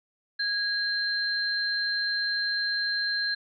sine tone pair together, 1646 / 4144 Hz, G#6 / C8, -16 / -17 cents, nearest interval octave + major third, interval 1599 cents, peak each -28 dBFS, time 0.39-3.35 s, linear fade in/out 10 ms, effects none

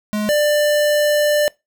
square tone pair in turn, 210.7 / 593.2 Hz, G#3 / D5, +25 / +17 cents, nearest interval octave + tritone, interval 1792 cents, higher second, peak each -19 / -14 dBFS, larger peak second, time 0.13-0.29 / 0.29-1.48 s, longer second, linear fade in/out 0 ms, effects noise-tail reverb RT60 0.2 s tail -23 dB re dry

